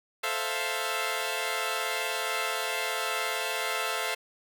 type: chord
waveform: 10% pulse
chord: F major seventh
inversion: first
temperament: equal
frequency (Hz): 440 / 523.3 / 659.3 / 698.5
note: A4 / C5 / E5 / F5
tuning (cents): 0 / 0 / 0 / 0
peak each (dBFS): -26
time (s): 0.23-4.15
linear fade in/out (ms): 10
effects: none